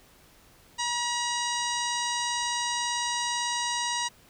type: harmonic tone with a mistuned harmonic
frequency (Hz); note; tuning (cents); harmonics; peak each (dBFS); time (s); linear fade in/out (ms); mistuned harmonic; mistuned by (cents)
958; A#5; +47; 1 / 2 / 3 / 4 / 5 / 6 / 7 / 8 / 9; -31 / -35 / -36 / -35 / -38 / -36 / -38 / -42 / -41; 0.78-4.09; 20; 7; -34
effects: pink hiss -57 dBFS RMS until 4.29 s